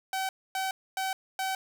sawtooth tone bursts, 764 Hz, G5, 45 cents flat, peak -25 dBFS, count 4, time 0.13-1.55 s, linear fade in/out 2 ms, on 160 ms, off 260 ms, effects none

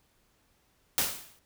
white noise with exponential decay, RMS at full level -24 dBFS, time 0.98-1.39 s, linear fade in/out 0 ms, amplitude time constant 87 ms, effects pink hiss -69 dBFS RMS until 1.45 s

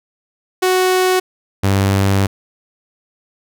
sawtooth tone pair in turn, 370 / 98 Hz, F#4 / G2, 0 / 0 cents, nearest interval octave + major seventh, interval 2300 cents, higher first, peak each -8 dBFS, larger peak neither, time 0.62-1.2 / 1.63-2.27 s, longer second, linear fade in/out 10 ms, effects none

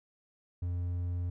triangle tone, 88.1 Hz, F2, 16 cents sharp, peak -29 dBFS, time 0.62-1.3 s, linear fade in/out 5 ms, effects none

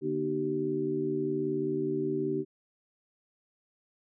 sine tone cluster, 147.1 / 239.1 / 304.2 / 383.1 Hz, D3 / A#3 / D#4 / G4, +3 / +44 / -39 / -40 cents, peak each -38 / -37 / -33 / -30 dBFS, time 0.01-2.45 s, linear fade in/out 50 ms, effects none

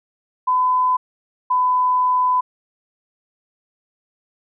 sine tone pair in turn, 1009 / 1003.4 Hz, B5 / B5, +37 / +27 cents, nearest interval unison, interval 10 cents, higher first, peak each -14 dBFS, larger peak neither, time 0.47-0.97 / 1.5-2.41 s, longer second, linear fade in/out 10 ms, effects none

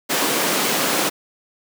pink high-pass noise, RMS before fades -20 dBFS, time 0.09-1.1 s, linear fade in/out 20 ms, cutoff 220 Hz, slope 24 dB/octave, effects none

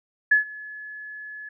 sine tone with ADSR envelope, 1708 Hz, G#6, 48 cents sharp, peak -12 dBFS, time 0.31-1.49 s, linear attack 9 ms, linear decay 120 ms, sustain -23 dB, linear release 6 ms, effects none

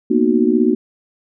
sine chord, B major seventh, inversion third, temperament just, 231.5 / 246.9 / 308.7 / 370.4 Hz, A#3 / B3 / D#4 / F#4, -12 / 0 / -14 / +2 cents, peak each -17 dBFS, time 0.1-0.75 s, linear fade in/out 10 ms, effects none

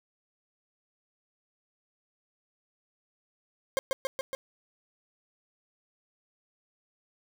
40% pulse tone with echo, 533 Hz, C5, 32 cents sharp, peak -23 dBFS, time 3.77-3.79 s, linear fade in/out 0 ms, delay 140 ms, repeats 4, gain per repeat -2 dB, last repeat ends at 4.35 s, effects none

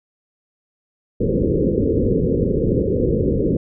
white low-pass noise, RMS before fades -18 dBFS, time 1.2-3.57 s, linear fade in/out 5 ms, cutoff 520 Hz, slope 96 dB/octave, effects none

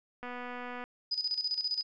click train, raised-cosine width 0.5 ms, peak -27 dBFS, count 151, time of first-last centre 0.23-0.84 s, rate 246 Hz
sine tone with tremolo, 4978 Hz, D#8, in tune, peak -28 dBFS, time 1.11-1.83 s, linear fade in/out 10 ms, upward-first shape square, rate 15 Hz, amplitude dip 70%
effects resampled to 16000 Hz

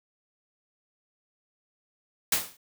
white noise with exponential decay, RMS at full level -20 dBFS, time 2.32-2.57 s, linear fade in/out 5 ms, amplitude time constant 53 ms, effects none

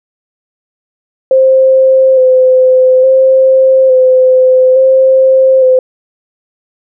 sine tone with vibrato, 520 Hz, C5, 11 cents flat, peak -3 dBFS, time 1.31-5.79 s, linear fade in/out 2 ms, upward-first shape square, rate 0.58 Hz, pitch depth 20 cents each way, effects none

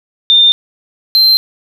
sine / triangle tone pair in turn, 3609 / 4127 Hz, A7 / C8, +43 / -25 cents, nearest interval major second, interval 232 cents, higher second, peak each -4 dBFS, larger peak neither, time 0.3-0.52 / 1.15-1.37 s, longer neither, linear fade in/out 0 ms, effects none

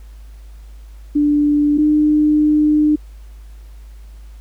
sine tone pair in turn, 293.7 / 301.6 Hz, D4 / D4, 0 / +46 cents, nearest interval unison, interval 46 cents, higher second, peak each -11 / -10 dBFS, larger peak second, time 1.15-1.78 / 1.78-2.96 s, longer second, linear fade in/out 10 ms, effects added 52 Hz sine -34 dBFS peak until 4.4 s + pink hiss -54 dBFS RMS until 4.4 s

